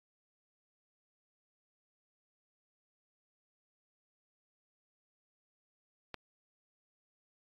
click, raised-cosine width 0.3 ms, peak -24 dBFS, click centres 6.143 s, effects AAC 48 kbps

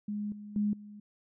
sine tone with level steps, 207.7 Hz, G#3, in tune, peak -32 / -42 / -26 / -45 dBFS, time 0.08-1 s, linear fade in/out 5 ms, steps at 0.32 / 0.56 / 0.73 s, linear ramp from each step 2 ms, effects none

